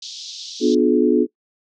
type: band-pass noise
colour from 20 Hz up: pink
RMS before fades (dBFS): -34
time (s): 0.02-0.75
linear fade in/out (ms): 5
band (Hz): 3400 to 6100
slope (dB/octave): 48
type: chord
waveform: sine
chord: B diminished seventh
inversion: none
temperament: just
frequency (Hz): 246.9 / 296.3 / 355.6 / 426.7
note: B3 / D4 / F4 / Ab4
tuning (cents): 0 / +15 / +31 / +47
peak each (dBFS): -18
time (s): 0.6-1.27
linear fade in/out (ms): 50
effects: noise-tail reverb RT60 0.1 s tail -21 dB re dry